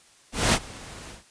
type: noise with ADSR envelope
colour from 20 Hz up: pink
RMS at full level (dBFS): -18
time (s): 0.32-1.24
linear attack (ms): 210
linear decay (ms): 57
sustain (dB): -23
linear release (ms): 140
effects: white hiss -56 dBFS RMS until 1.3 s + resampled to 22050 Hz